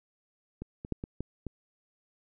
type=clicks; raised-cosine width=3 ms; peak=-25 / -26 / -17 / -23 / -21 / -23 dBFS; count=6; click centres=0.62 / 0.849 / 0.923 / 1.039 / 1.206 / 1.467 s; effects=none